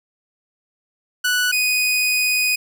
sawtooth tone pair in turn, 1480 / 2489 Hz, F#6 / D#7, 0 / 0 cents, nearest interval major sixth, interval 900 cents, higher second, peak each -13 dBFS, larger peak neither, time 1.24-1.52 / 1.52-2.56 s, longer second, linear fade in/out 10 ms, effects none

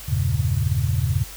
sine chord, E diminished seventh, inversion none, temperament equal, 82.41 / 98 / 116.54 / 138.59 Hz, E2 / G2 / Bb2 / Db3, 0 / 0 / 0 / 0 cents, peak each -24 dBFS, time 0.08-1.24 s, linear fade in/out 10 ms, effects added 50 Hz sine -40 dBFS peak until 1.36 s + white hiss -39 dBFS RMS until 1.36 s

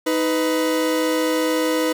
40% pulse tone pair together, 314.4 / 498.9 Hz, D#4 / B4, +18 / +17 cents, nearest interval minor sixth, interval 799 cents, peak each -20 / -20 dBFS, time 0.06-1.93 s, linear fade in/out 10 ms, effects none

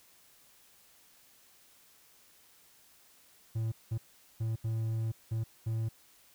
triangle tone bursts at uneven times, 112 Hz, A2, 31 cents sharp, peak -28 dBFS, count 6, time 3.55-3.72 / 3.91-3.98 / 4.4-4.56 / 4.64-5.12 / 5.31-5.44 / 5.66-5.89 s, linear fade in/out 10 ms, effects white hiss -62 dBFS RMS until 6.34 s

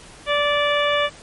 harmonic tone, 583 Hz, D5, 13 cents flat, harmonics 1 / 2 / 3 / 4 / 5 / 6, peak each -20 / -23 / -25 / -26 / -27 / -28 dBFS, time 0.26-1.1 s, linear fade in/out 50 ms, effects pink hiss -43 dBFS RMS until 1.22 s + MP3 48 kbps

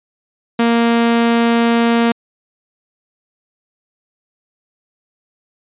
sawtooth tone, 233.1 Hz, A#3, in tune, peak -7 dBFS, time 0.59-2.12 s, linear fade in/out 5 ms, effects resampled to 8000 Hz

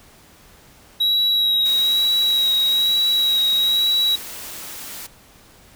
triangle tone with vibrato, 3857 Hz, B7, 42 cents flat, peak -14 dBFS, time 1-4.16 s, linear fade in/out 10 ms, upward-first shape sine, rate 1.1 Hz, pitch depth 19 cents each way
white high-pass noise, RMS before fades -34 dBFS, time 1.65-5.07 s, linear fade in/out 10 ms, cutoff 140 Hz, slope 48 dB/octave
effects pink hiss -49 dBFS RMS until 5.75 s

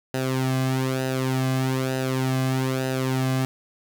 sawtooth tone with flanger, 130.81 Hz, C3, in tune, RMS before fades -24 dBFS, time 0.14-3.45 s, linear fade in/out 0 ms, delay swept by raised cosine 0.89 to 2.19 ms, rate 1.1 Hz, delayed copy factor -0.7, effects none

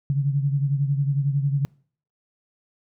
sine beating tone pair, 138.9 / 149.9 Hz, C#3 / D3, +4 / +36 cents, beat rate 11 Hz, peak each -20 / -27 dBFS, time 0.1-1.65 s, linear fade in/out 0 ms, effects noise-tail reverb RT60 0.5 s tail -26 dB re dry

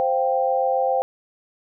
sine chord, C suspended fourth, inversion none, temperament just, 523.3 / 697.7 / 784.9 Hz, C5 / F5 / G5, 0 / -2 / +2 cents, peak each -21 / -25 / -22 dBFS, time 0-1.02 s, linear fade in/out 0 ms, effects none

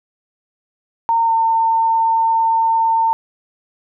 sine tone with pitch glide, 917 to 904.4 Hz, A#5 to A5, -29 to +47 cents, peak -12 dBFS, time 1.09-3.13 s, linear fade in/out 0 ms, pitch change -24 cents, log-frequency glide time 1.25-1.32 s, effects none

